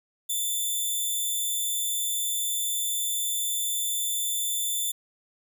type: tone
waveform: 5% pulse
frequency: 3532 Hz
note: A7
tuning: 6 cents sharp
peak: -18 dBFS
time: 0.29-4.92 s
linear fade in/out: 10 ms
effects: none